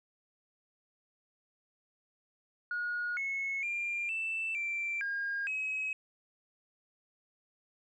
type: tone with pitch steps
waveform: sine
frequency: 1444 / 2189 / 2392 / 2656 / 2349 / 1619 / 2553 Hz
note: F#6 / C#7 / D7 / E7 / D7 / G#6 / D#7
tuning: -43 / -22 / +31 / +12 / 0 / -45 / +44 cents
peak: -31 dBFS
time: 2.71-5.93 s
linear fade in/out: 2 ms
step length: 460 ms
effects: tanh soft clip ceiling -28 dBFS